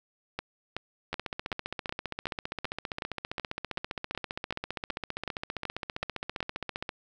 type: two click trains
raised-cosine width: 0.3 ms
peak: -17 / -16 dBFS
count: 88 / 17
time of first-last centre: 1.13-6.892 / 0.39-6.405 s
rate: 15.1 / 2.66 Hz
effects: none

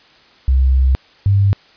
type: tone pair in turn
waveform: sine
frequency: 65.41 / 99.29 Hz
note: C2 / G2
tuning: 0 / +23 cents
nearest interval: perfect fifth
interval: 723 cents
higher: second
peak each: -9 dBFS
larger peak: neither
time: 0.48-0.95 / 1.26-1.53 s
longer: first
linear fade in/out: 0 ms
effects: white hiss -48 dBFS RMS until 1.76 s + resampled to 11025 Hz

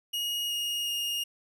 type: tone with pitch steps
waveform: 40% pulse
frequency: 2878 / 2861 / 2845 Hz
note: F#7 / F7 / F7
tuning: -49 / +41 / +31 cents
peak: -28 dBFS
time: 0.13-1.24 s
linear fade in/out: 10 ms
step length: 370 ms
effects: none

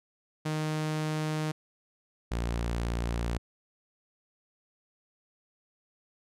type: tone pair in turn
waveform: sawtooth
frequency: 154.8 / 58.25 Hz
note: D#3 / A#1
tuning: -9 / -1 cents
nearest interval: octave + perfect fourth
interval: 1692 cents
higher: first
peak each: -25 dBFS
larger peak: neither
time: 0.45-1.52 / 2.31-3.38 s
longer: neither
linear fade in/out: 10 ms
effects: low-pass 10000 Hz 12 dB/octave

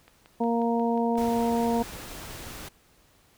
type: click train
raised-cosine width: 0.3 ms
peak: -34 dBFS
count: 8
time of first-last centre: 0.08-1.334 s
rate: 5.58 Hz
type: harmonic tone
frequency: 233.1 Hz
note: A#3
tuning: in tune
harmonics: 1 / 2 / 3 / 4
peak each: -25 / -28 / -30 / -31 dBFS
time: 0.4-1.83 s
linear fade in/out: 10 ms
type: noise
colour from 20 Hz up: pink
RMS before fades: -40 dBFS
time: 1.17-2.69 s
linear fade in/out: 10 ms
effects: pink hiss -61 dBFS RMS until 3.37 s

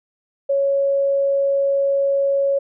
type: tone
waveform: sine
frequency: 554.4 Hz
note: C#5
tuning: in tune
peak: -15 dBFS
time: 0.49-2.59 s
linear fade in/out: 10 ms
effects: none

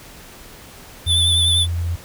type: tone with vibrato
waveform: square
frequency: 3506 Hz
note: A7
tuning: 7 cents flat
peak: -15 dBFS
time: 1.06-1.67 s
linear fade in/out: 50 ms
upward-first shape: triangle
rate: 10 Hz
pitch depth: 40 cents each way
type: tone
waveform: sine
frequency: 85.4 Hz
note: F2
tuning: 38 cents flat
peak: -19 dBFS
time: 1.06-1.96 s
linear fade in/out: 10 ms
effects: pink hiss -41 dBFS RMS until 2.04 s

